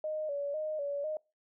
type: tone with vibrato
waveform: sine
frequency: 593 Hz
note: D5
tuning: 17 cents sharp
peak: -32 dBFS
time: 0.04-1.17 s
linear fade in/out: 2 ms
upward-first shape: square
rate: 2 Hz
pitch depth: 71 cents each way
effects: noise-tail reverb RT60 0.3 s tail -26 dB re dry